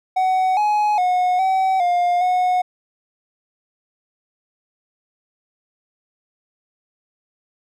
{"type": "tone with pitch steps", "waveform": "triangle", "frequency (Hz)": [749, 840, 727, 761, 707, 729], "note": ["F#5", "G#5", "F#5", "F#5", "F5", "F#5"], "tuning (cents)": [21, 19, -31, 48, 21, -26], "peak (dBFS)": -13, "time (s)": [0.16, 2.62], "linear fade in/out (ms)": 10, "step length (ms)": 410, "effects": []}